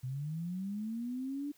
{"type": "linear sweep", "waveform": "sine", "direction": "up", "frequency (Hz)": [123.47, 293.7], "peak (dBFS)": -35, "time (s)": [0.03, 1.52], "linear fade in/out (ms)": 10, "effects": ["white hiss -66 dBFS RMS until 1.57 s"]}